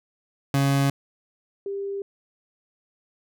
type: tone pair in turn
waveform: 30% pulse / sine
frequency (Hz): 138.59 / 397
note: C#3 / G4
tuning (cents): 0 / +22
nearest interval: octave + tritone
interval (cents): 1822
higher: second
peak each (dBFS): -16 / -27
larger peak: first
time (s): 0.54-0.9 / 1.66-2.02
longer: neither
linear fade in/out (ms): 2
effects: none